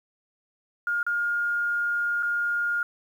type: tone with dropouts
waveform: sine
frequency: 1418 Hz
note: F6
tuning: 26 cents sharp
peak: -23 dBFS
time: 0.87-2.83 s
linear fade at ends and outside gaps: 2 ms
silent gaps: 1.03-1.065 / 2.226-2.23 s
effects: 9-bit